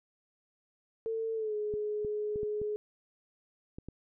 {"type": "tone with pitch glide", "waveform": "sine", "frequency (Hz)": [448.7, 421.1], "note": ["A4", "G#4"], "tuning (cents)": [34, 24], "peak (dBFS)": -31, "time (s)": [1.06, 2.76], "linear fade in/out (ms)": 0, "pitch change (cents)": -110, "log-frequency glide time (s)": [1.34, 1.55]}
{"type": "clicks", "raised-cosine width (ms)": 3, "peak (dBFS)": -29, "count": 7, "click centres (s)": [1.739, 2.048, 2.359, 2.432, 2.616, 3.785, 3.886]}
{"effects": []}